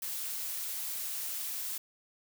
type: noise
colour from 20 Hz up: blue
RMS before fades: -37 dBFS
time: 0.02-1.78 s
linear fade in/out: 5 ms
effects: none